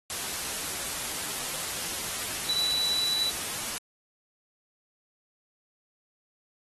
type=tone in noise; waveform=sine; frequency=3951 Hz; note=B7; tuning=in tune; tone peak=-25 dBFS; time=2.49-3.3 s; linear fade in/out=0 ms; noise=white; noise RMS=-33 dBFS; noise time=0.1-3.78 s; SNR=+5 dB; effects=AAC 32 kbps